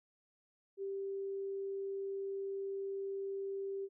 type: tone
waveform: sine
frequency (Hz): 392.1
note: G4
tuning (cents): 0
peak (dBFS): -37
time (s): 0.77-3.89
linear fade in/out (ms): 50
effects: none